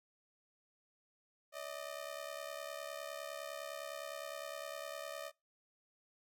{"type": "ring-modulated tone", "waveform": "sawtooth", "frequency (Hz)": 608, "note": "D#5", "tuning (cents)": -40, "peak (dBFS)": -36, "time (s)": [1.52, 5.32], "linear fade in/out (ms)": 50, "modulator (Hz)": 34.9, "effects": ["noise-tail reverb RT60 0.2 s tail -21 dB re dry"]}